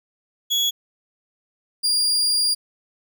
35% pulse tone pair in turn, 3361 / 4809 Hz, G#7 / D8, +20 / +40 cents, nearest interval tritone, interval 620 cents, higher second, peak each -16 dBFS, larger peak neither, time 0.5-0.71 / 1.83-2.55 s, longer second, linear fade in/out 20 ms, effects none

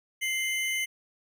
square tone pair together, 2093 / 2989 Hz, C7 / F#7, 0 / +17 cents, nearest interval tritone, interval 617 cents, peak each -29 / -34 dBFS, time 0.21-0.86 s, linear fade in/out 20 ms, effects none

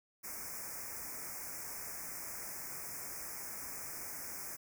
white band-stop noise, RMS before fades -44 dBFS, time 0.23-4.57 s, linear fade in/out 20 ms, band 2400 to 5100 Hz, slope 96 dB/octave, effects none

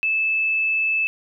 sine tone, 2621 Hz, E7, 11 cents flat, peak -18 dBFS, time 0.03-1.07 s, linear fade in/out 0 ms, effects none

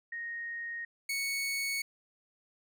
sine / sawtooth tone pair in turn, 1864.7 / 2218 Hz, A#6 / C#7, 0 / 0 cents, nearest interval minor third, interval 300 cents, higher second, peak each -36 / -28 dBFS, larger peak second, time 0.12-0.85 / 1.09-1.82 s, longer neither, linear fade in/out 5 ms, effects none

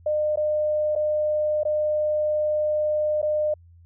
sine tone with dropouts, 606 Hz, D#5, 46 cents flat, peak -20 dBFS, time 0.06-3.54 s, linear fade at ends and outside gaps 5 ms, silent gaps 0.359-0.372 / 0.953-0.96 / 1.634-1.651 / 3.217-3.227 s, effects added 85 Hz sine -48 dBFS peak until 3.85 s

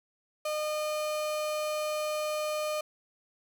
35% pulse tone, 609 Hz, D#5, 37 cents flat, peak -28 dBFS, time 0.45-2.81 s, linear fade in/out 5 ms, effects none

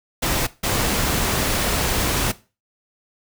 pink noise bursts at uneven times, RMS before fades -21 dBFS, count 2, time 0.22-0.47 / 0.63-2.32 s, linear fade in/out 10 ms, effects noise-tail reverb RT60 0.3 s tail -17 dB re dry

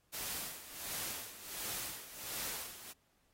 white noise with tremolo, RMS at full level -40 dBFS, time 0.12-2.93 s, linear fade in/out 20 ms, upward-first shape sine, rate 1.4 Hz, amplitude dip 75%, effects pink hiss -75 dBFS RMS until 3.33 s + AAC 48 kbps

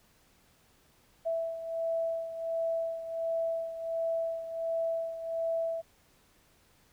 sine beating tone pair, 659.3 / 660.7 Hz, E5 / E5, 0 / +4 cents, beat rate 1.4 Hz, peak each -31 / -37 dBFS, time 1.25-5.82 s, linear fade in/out 20 ms, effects pink hiss -65 dBFS RMS until 6.92 s

